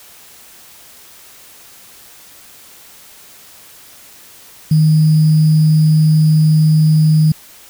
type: tone with sample-and-hold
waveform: sine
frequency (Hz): 155.56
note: D#3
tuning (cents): 0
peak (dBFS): -7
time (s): 4.71-7.32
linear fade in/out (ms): 5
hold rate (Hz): 4900
effects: white hiss -41 dBFS RMS until 7.69 s